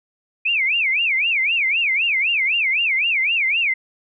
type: tone with vibrato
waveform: sine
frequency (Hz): 2407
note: D7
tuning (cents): +42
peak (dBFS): -16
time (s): 0.45-3.74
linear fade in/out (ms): 10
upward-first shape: sine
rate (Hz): 3.9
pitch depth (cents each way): 270
effects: none